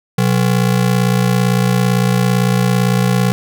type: ring-modulated tone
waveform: square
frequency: 155.2 Hz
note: D#3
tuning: 4 cents flat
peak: -9 dBFS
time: 0.18-3.32 s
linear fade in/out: 0 ms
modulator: 28.9 Hz
effects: none